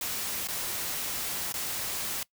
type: noise with dropouts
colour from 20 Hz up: white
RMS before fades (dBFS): -33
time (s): 0.01-2.23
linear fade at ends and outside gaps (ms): 2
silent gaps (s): 0.473-0.485 / 1.524-1.54
effects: noise-tail reverb RT60 0.1 s tail -21 dB re dry